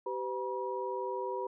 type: tone cluster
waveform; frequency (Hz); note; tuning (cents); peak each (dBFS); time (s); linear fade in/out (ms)
sine; 386.4 / 506 / 962; G4 / B4 / B5; -25 / +42 / -46; -37 / -38 / -37; 0.06-1.47; 5
effects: none